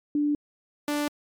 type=tone pair in turn; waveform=sine / sawtooth; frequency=293.7 / 293.7 Hz; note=D4 / D4; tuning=0 / 0 cents; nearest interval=unison; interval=0 cents; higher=neither; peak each=-21 dBFS; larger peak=neither; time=0.15-0.35 / 0.88-1.08 s; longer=neither; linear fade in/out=2 ms; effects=MP3 96 kbps